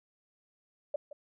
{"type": "tone with echo", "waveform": "sine", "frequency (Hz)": 585, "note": "D5", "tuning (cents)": -7, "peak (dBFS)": -28, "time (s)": [0.94, 0.96], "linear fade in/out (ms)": 5, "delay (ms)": 170, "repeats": 1, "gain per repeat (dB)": -14, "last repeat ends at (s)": 1.13, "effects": []}